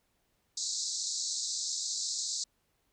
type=band-pass noise; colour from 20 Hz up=white; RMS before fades=-35 dBFS; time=0.57-2.44 s; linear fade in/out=5 ms; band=3900 to 7800 Hz; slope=96 dB/octave; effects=pink hiss -75 dBFS RMS until 2.92 s